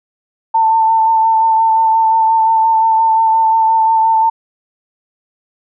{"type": "tone with vibrato", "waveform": "sine", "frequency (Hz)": 893, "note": "A5", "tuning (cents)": 25, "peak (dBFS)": -8, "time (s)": [0.54, 4.3], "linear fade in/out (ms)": 10, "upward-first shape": "sine", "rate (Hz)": 5.7, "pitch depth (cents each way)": 19, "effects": []}